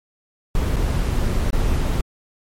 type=noise with dropouts; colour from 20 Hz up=brown; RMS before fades=-19 dBFS; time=0.55-2.01 s; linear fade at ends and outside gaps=2 ms; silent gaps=0.761-0.765 / 1.506-1.529 s; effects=MP3 64 kbps